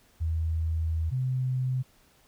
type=tone pair in turn; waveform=sine; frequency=80.8 / 128.71 Hz; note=E2 / C3; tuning=-34 / -28 cents; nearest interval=minor sixth; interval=806 cents; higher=second; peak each=-25 dBFS; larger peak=neither; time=0.2-1.11 / 1.11-1.83 s; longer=first; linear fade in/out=20 ms; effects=pink hiss -62 dBFS RMS until 2.27 s